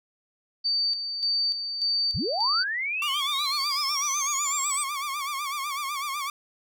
sine tone with tremolo, 4597 Hz, D8, 38 cents flat, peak -22 dBFS, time 0.64-2.64 s, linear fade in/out 20 ms, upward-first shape square, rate 1.7 Hz, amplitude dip 55%
sine linear sweep, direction up, 45.97 to 8220 Hz, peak -26 dBFS, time 2.14-4.84 s, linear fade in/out 10 ms
sawtooth tone with vibrato, 1137 Hz, C#6, 44 cents sharp, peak -25 dBFS, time 3.02-6.3 s, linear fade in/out 2 ms, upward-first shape sine, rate 8 Hz, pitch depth 100 cents each way
effects none

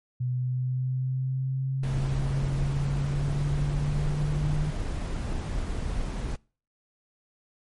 sine linear sweep, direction up, 124.8 to 150.3 Hz, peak -25 dBFS, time 0.2-4.71 s, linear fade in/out 10 ms
brown noise, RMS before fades -30 dBFS, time 1.83-6.36 s, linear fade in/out 5 ms
effects noise-tail reverb RT60 0.4 s tail -25 dB re dry + MP3 48 kbps

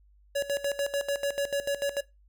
square tone with tremolo, 564 Hz, C#5, 30 cents sharp, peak -26 dBFS, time 0.35-2.01 s, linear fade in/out 10 ms, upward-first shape square, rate 6.8 Hz, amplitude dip 80%, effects noise-tail reverb RT60 0.2 s tail -19 dB re dry + added 50 Hz sine -57 dBFS peak until 2.28 s

